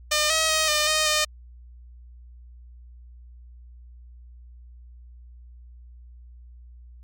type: tone with pitch steps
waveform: 5% pulse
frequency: 604 / 637 / 629 / 604 / 620 / 610 Hz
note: D5 / D#5 / D#5 / D5 / D#5 / D#5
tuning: +48 / +41 / +19 / +48 / -6 / -34 cents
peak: -8 dBFS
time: 0.11-1.25 s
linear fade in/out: 10 ms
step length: 190 ms
effects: added 60 Hz sine -43 dBFS peak until 7.03 s + MP3 64 kbps